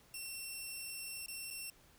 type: tone with dropouts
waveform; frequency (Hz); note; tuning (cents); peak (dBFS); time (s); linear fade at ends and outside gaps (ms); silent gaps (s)
10% pulse; 2711; E7; +48; -34; 0.14-1.7; 2; 1.261-1.282 / 1.504-1.508
effects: pink hiss -65 dBFS RMS until 1.98 s